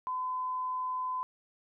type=tone; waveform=sine; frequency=1016 Hz; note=B5; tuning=49 cents sharp; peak=-31 dBFS; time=0.07-1.23 s; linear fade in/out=0 ms; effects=none